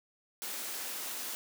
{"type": "high-pass noise", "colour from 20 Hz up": "white", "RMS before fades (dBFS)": -39, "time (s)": [0.42, 1.35], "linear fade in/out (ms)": 0, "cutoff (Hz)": 220, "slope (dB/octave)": 24, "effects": []}